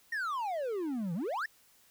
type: exponential two-way sweep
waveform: triangle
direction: down then up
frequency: 1895 to 160 to 1895 Hz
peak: -30 dBFS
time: 0.12-1.46 s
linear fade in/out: 5 ms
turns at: 1.14 s
effects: white hiss -64 dBFS RMS until 1.9 s